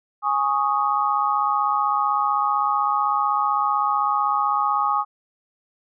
sine chord, Ab suspended fourth, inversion none, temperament equal, 830.6 / 1108.7 / 1244.5 Hz, Ab5 / Db6 / Eb6, 0 / 0 / 0 cents, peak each -23 / -23 / -22 dBFS, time 0.22-5.05 s, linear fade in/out 50 ms, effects none

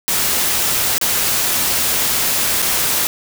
white noise with dropouts, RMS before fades -17 dBFS, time 0.08-3.07 s, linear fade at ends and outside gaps 0 ms, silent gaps 0.981-1.013 / 2.619-2.624 s, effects none

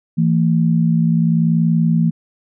sine tone pair together, 164.81 / 225.6 Hz, E3 / A3, 0 / +44 cents, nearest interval perfect fourth, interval 544 cents, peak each -13 / -17 dBFS, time 0.17-2.11 s, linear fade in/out 20 ms, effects none

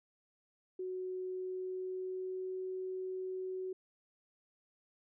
sine tone with pitch glide, 370.1 to 373.3 Hz, F#4 to F#4, 0 to +15 cents, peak -37 dBFS, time 0.79-3.73 s, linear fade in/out 5 ms, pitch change +15 cents, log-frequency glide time 1.25-2.59 s, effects none

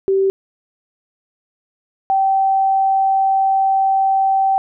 sine tone pair in turn, 387.2 / 774.4 Hz, G4 / G5, -21 / -21 cents, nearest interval octave, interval 1200 cents, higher second, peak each -12 dBFS, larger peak neither, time 0.08-0.3 / 2.1-4.58 s, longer second, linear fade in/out 0 ms, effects none

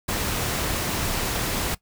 pink noise, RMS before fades -26 dBFS, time 0.08-1.75 s, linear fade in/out 10 ms, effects noise-tail reverb RT60 0.1 s tail -19 dB re dry

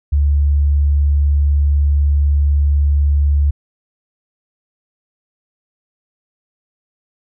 sine tone, 72 Hz, D2, 34 cents flat, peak -10 dBFS, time 0.12-3.51 s, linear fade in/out 10 ms, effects none

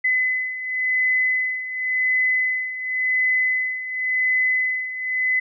sine beating tone pair, 2019 / 2019.92 Hz, B6 / B6, +38 / +38 cents, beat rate 0.92 Hz, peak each -25 / -20 dBFS, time 0.04-5.4 s, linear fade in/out 10 ms, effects none

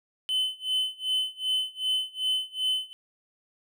triangle tone with tremolo, 3039 Hz, F#7, 46 cents sharp, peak -21 dBFS, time 0.29-2.93 s, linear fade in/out 0 ms, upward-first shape sine, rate 2.6 Hz, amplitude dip 95%, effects none

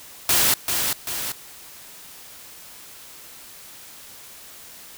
white noise with echo, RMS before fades -18 dBFS, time 0.29-0.54 s, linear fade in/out 2 ms, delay 390 ms, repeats 2, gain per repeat -5 dB, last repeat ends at 1.32 s, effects white hiss -43 dBFS RMS until 4.97 s

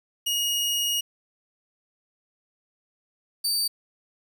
sawtooth tone pair in turn, 2876 / 4614 Hz, F#7 / D8, -50 / -31 cents, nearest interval minor sixth, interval 819 cents, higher second, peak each -20 dBFS, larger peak neither, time 0.26-1.01 / 3.44-3.68 s, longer first, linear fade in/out 10 ms, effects 9-bit

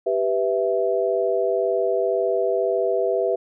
sine chord, E minor, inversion first, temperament equal, 392 / 493.9 / 659.3 Hz, G4 / B4 / E5, 0 / 0 / 0 cents, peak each -23 dBFS, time 0.06-3.36 s, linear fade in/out 10 ms, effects none

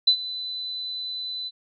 sine tone with ADSR envelope, 4005 Hz, B7, 23 cents sharp, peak -12 dBFS, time 0.07-1.51 s, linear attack 8 ms, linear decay 81 ms, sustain -17 dB, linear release 40 ms, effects none

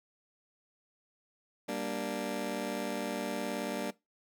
20% pulse chord, G minor, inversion none, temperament just, 196 / 235.2 / 294 Hz, G3 / Bb3 / D4, 0 / +16 / +2 cents, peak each -35 / -33 / -33 dBFS, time 1.68-3.91 s, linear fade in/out 10 ms, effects noise-tail reverb RT60 0.2 s tail -20 dB re dry

